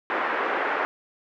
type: band-pass noise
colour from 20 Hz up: white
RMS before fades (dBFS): -26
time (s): 0.1-0.85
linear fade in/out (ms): 0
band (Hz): 320 to 1800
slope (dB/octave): 24
effects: none